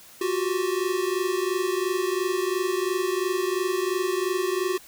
square tone pair together, 357.9 / 380.8 Hz, F4 / F#4, +42 / +50 cents, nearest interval minor second, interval 108 cents, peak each -27 dBFS, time 0.21-4.78 s, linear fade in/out 5 ms, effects white hiss -49 dBFS RMS until 4.87 s

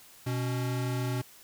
square tone pair together, 124.06 / 278.5 Hz, B2 / C#4, +8 / +8 cents, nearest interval octave + major second, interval 1400 cents, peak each -30 / -38 dBFS, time 0.26-1.22 s, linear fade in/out 10 ms, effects white hiss -54 dBFS RMS until 1.43 s

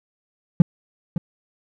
triangle tone with echo, 170 Hz, F3, 46 cents flat, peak -3 dBFS, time 0.6-0.62 s, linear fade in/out 2 ms, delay 560 ms, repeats 1, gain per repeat -14 dB, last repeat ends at 1.18 s, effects tanh soft clip ceiling 0 dBFS

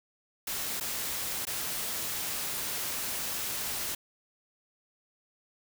white noise with dropouts, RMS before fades -34 dBFS, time 0.47-3.95 s, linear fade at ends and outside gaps 5 ms, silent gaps 0.8-0.808 / 1.453-1.469 s, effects none

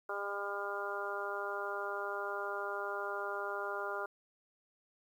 harmonic tone, 201.4 Hz, G3, 47 cents sharp, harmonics 2 / 3 / 4 / 5 / 6 / 7, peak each -42 / -43 / -45 / -45 / -43 / -41 dBFS, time 0.09-4.06 s, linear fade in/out 5 ms, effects 11-bit

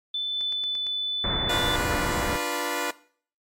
sine tone with pitch glide, 3520 to 3498 Hz, A7 to A7, 0 to -11 cents, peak -25 dBFS, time 0.14-1.76 s, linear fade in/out 5 ms, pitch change -11 cents, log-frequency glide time 0.25-0.8 s
click train, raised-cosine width 0.2 ms, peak -25 dBFS, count 5, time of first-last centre 0.41-0.867 s, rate 8.75 Hz
pink low-pass noise, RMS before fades -29 dBFS, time 1.24-2.36 s, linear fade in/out 0 ms, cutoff 2100 Hz, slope 48 dB/octave
10% pulse chord, B diminished, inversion first, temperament equal with one note detuned, 293.7 / 349.2 / 489.3 Hz, D4 / F4 / B4, 0 / 0 / -16 cents, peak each -22 / -23 / -21 dBFS, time 1.49-2.91 s, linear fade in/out 5 ms
effects noise-tail reverb RT60 0.5 s tail -19 dB re dry + MP3 64 kbps

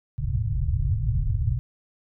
white low-pass noise, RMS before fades -24 dBFS, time 0.18-1.59 s, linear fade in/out 0 ms, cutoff 140 Hz, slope 96 dB/octave, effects none

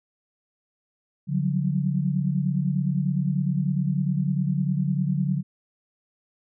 sine tone cluster, 144.2 / 181 / 190.9 Hz, D3 / F#3 / G3, -31 / -38 / -46 cents, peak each -24 / -25 / -30 dBFS, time 1.27-5.43 s, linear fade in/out 50 ms, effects none

